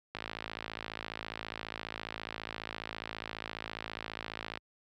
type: click train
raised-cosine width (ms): 0.3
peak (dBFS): -21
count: 243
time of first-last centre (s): 0.15-4.574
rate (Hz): 54.7
effects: high-pass 60 Hz 12 dB/octave